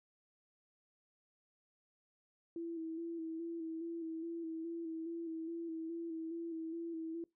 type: tone with vibrato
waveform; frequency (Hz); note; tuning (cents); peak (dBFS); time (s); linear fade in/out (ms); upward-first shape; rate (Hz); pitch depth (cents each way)
sine; 329.6; E4; 0; -39; 2.56-7.24; 2; square; 2.4; 30
effects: noise-tail reverb RT60 0.2 s tail -24 dB re dry